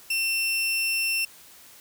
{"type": "tone", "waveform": "sawtooth", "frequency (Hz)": 2700, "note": "E7", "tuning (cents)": 41, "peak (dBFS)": -20, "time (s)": [0.1, 1.25], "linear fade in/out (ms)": 5, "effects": ["white hiss -50 dBFS RMS until 1.8 s"]}